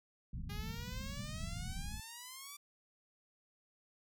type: low-pass noise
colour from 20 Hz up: pink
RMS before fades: -43 dBFS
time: 0.33-2 s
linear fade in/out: 2 ms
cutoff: 220 Hz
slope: 48 dB/octave
type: exponential sweep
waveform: 5% pulse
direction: up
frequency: 403.8 to 1174.7 Hz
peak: -36 dBFS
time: 0.49-2.57 s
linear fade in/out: 10 ms
effects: none